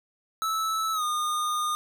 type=tone with pitch glide; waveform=square; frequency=1309 to 1221.3 Hz; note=E6 to D#6; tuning=-13 to -33 cents; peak=-26 dBFS; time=0.42-1.75 s; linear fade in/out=0 ms; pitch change=-120 cents; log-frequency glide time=0.93-1.03 s; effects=none